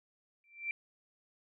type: tone with exponential growth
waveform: sine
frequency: 2349 Hz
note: D7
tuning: in tune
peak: -30 dBFS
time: 0.44-0.71 s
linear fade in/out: 1 ms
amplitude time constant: 58 ms
effects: none